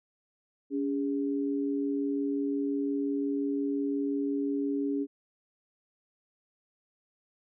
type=tone pair together; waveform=sine; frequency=282.2 / 407.9 Hz; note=C#4 / G#4; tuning=+31 / -31 cents; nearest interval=tritone; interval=638 cents; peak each=-28 / -34 dBFS; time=0.7-5.07 s; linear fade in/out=50 ms; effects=none